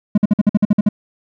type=tone bursts; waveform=triangle; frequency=207.7 Hz; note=G#3; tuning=in tune; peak=-6 dBFS; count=10; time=0.15-0.889 s; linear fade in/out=5 ms; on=28 ms; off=51 ms; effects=none